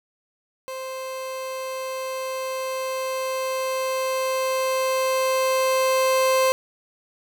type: tone with level ramp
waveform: 30% pulse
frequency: 523 Hz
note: C5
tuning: 1 cent flat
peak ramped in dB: -28 to -14 dBFS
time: 0.68-6.52 s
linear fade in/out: 0 ms
effects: none